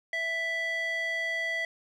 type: tone with band-pass filter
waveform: square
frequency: 660 Hz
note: E5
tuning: 2 cents sharp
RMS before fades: -31 dBFS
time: 0.13-1.65 s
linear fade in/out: 2 ms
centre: 2100 Hz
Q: 2.8
effects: none